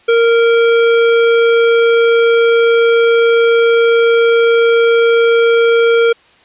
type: tone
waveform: square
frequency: 463.6 Hz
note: A#4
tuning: 10 cents flat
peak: -8 dBFS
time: 0.08-6.13 s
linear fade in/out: 10 ms
effects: white hiss -47 dBFS RMS until 6.44 s + resampled to 8000 Hz